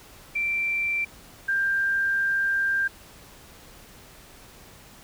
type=tone pair in turn; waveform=sine; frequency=2349 / 1588.7 Hz; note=D7 / G6; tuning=0 / +23 cents; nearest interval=perfect fifth; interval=677 cents; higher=first; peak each=-23 / -21 dBFS; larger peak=second; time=0.35-1.05 / 1.48-2.88 s; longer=second; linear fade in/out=10 ms; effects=pink hiss -49 dBFS RMS until 5.03 s